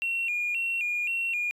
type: tone with vibrato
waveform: triangle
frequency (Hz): 2573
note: E7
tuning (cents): -43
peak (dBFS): -23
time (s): 0.02-1.51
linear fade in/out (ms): 0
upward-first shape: square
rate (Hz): 1.9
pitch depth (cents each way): 100
effects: tanh soft clip ceiling -23 dBFS